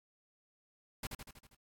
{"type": "noise with echo", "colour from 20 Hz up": "pink", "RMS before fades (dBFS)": -39, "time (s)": [1.03, 1.07], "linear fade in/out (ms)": 5, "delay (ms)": 80, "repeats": 6, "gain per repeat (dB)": -4, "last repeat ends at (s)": 1.55, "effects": ["AAC 64 kbps"]}